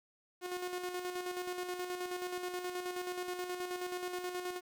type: tone with tremolo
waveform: sawtooth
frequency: 360.5 Hz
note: F#4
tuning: 45 cents flat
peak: -32 dBFS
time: 0.41-4.61 s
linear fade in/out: 50 ms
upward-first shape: square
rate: 9.4 Hz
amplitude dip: 45%
effects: 11-bit